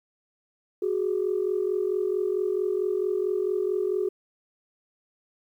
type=tone pair together; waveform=sine; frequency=370.8 / 415.3 Hz; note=F#4 / G#4; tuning=+4 / 0 cents; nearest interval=major second; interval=196 cents; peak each=-25 / -26 dBFS; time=0.82-4.09 s; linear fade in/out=5 ms; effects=tanh soft clip ceiling -16 dBFS + 10-bit